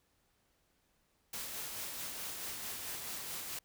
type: noise with tremolo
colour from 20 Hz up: white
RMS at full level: -41 dBFS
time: 1.33-3.59 s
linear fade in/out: 5 ms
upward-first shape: sine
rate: 4.6 Hz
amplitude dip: 30%
effects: pink hiss -75 dBFS RMS until 3.64 s